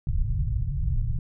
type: low-pass noise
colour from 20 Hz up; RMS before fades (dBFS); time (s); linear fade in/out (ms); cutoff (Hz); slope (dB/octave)
pink; -25; 0.07-1.19; 2; 140; 48
effects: none